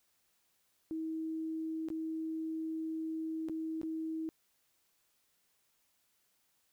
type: tone with dropouts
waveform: sine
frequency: 320 Hz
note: D#4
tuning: 49 cents sharp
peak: -35 dBFS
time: 0.91-4.29 s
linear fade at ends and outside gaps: 0 ms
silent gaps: 1.886-1.902 / 3.486-3.496 / 3.815-3.832 s
effects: white hiss -75 dBFS RMS until 6.72 s